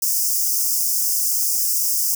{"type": "high-pass noise", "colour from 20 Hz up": "white", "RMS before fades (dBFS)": -20, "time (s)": [0.02, 2.15], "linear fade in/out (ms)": 5, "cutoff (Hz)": 5000, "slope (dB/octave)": 96, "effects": []}